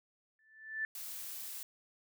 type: tone with exponential growth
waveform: sine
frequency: 1760 Hz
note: A6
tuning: in tune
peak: -31 dBFS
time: 0.39-0.85 s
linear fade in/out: 1 ms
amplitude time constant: 100 ms
type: noise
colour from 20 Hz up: blue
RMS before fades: -44 dBFS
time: 0.95-1.63 s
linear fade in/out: 2 ms
effects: none